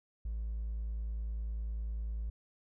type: tone with hard clipping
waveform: triangle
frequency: 55 Hz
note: A1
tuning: in tune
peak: -34 dBFS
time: 0.25-2.3 s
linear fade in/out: 5 ms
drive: 2 dB
effects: none